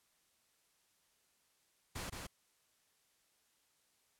pink noise with echo, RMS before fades -43 dBFS, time 1.95-2.1 s, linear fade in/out 10 ms, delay 170 ms, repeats 1, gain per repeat -3 dB, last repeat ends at 2.27 s, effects white hiss -75 dBFS RMS until 4.19 s + low-pass 12000 Hz 12 dB/octave

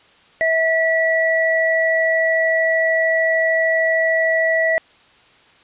sine tone pair together, 650 / 1947.8 Hz, E5 / B6, -24 / -24 cents, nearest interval octave + perfect fifth, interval 1900 cents, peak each -17 dBFS, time 0.41-4.78 s, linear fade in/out 0 ms, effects white hiss -51 dBFS RMS until 5.63 s + resampled to 8000 Hz

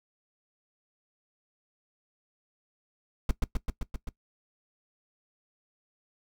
brown noise with echo, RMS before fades -22 dBFS, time 3.29-3.31 s, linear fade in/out 2 ms, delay 130 ms, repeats 6, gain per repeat -2 dB, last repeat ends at 4.09 s, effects noise-tail reverb RT60 0.1 s tail -18 dB re dry

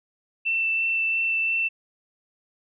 sine tone with vibrato, 2674 Hz, E7, 24 cents sharp, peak -21 dBFS, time 0.45-1.69 s, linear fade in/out 20 ms, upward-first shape sine, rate 2.9 Hz, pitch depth 8 cents each way, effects none

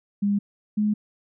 sine tone pair in turn, 202.5 / 210.4 Hz, G#3 / G#3, -43 / +23 cents, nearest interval minor second, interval 66 cents, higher second, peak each -19 dBFS, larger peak neither, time 0.22-0.39 / 0.77-0.94 s, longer neither, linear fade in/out 10 ms, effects none

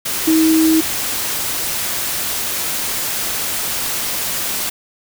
sine tone in noise, 319.4 Hz, D#4, 45 cents sharp, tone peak -10 dBFS, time 0.27-0.81 s, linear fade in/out 10 ms, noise white, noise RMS -21 dBFS, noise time 0.05-4.7 s, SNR +8 dB, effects none

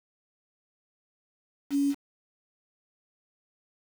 sine tone with quantisation, 281.4 Hz, C#4, 26 cents sharp, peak -22 dBFS, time 1.7-1.95 s, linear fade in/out 50 ms, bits 7, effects none

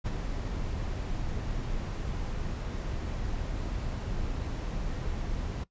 brown noise with ADSR envelope, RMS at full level -28 dBFS, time 0.04-5.64 s, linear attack 28 ms, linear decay 27 ms, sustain -5 dB, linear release 7 ms, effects noise-tail reverb RT60 0.1 s tail -18 dB re dry + resampled to 16000 Hz

